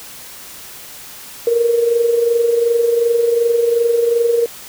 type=tone with amplitude modulation; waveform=sine; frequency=468.8 Hz; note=A#4; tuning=10 cents sharp; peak=-9 dBFS; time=1.47-4.46 s; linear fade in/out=2 ms; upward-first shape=sine; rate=22.7 Hz; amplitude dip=55%; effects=white hiss -35 dBFS RMS until 4.68 s